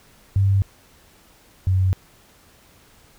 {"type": "tone pair in turn", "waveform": "sine", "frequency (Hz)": [98, 93.65], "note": ["G2", "F#2"], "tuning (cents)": [0, 21], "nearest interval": "minor second", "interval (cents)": 79, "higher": "first", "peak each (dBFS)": [-14, -15], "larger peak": "first", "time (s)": [[0.36, 0.62], [1.67, 1.93]], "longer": "neither", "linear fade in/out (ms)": 0, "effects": ["pink hiss -53 dBFS RMS until 3.18 s"]}